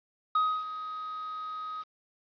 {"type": "tone with ADSR envelope", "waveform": "triangle", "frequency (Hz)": 1258, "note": "D#6", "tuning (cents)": 19, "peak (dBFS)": -20, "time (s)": [0.35, 1.84], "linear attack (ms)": 5, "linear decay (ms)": 280, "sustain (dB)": -13, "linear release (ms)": 30, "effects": ["resampled to 11025 Hz", "9-bit"]}